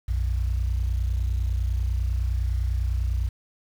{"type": "tone pair together", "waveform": "sine", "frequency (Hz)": [60.1, 90.05], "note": ["B1", "F#2"], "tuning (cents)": [-46, -46], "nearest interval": "perfect fifth", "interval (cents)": 700, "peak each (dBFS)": [-22, -27], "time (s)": [0.08, 3.29], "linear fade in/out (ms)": 10, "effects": ["tanh soft clip ceiling -16 dBFS", "8-bit"]}